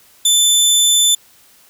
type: tone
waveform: 20% pulse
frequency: 3524 Hz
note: A7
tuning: 2 cents sharp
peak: -4 dBFS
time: 0.25-1.15 s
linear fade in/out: 5 ms
effects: white hiss -49 dBFS RMS until 1.69 s